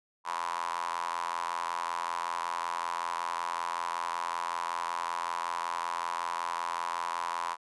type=tone with high-pass filter; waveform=square; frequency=42.66 Hz; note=F1; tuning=40 cents flat; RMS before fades=-34 dBFS; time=0.24-7.57 s; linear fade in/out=50 ms; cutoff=1000 Hz; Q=7.2; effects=resampled to 24000 Hz